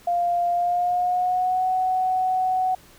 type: tone with pitch glide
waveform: sine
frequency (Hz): 698.5 to 744.3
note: F5 to F#5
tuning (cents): 0 to +10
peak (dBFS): -19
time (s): 0.07-2.75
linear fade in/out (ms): 5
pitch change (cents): +110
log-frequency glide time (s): 0.51-1.67
effects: pink hiss -51 dBFS RMS until 2.98 s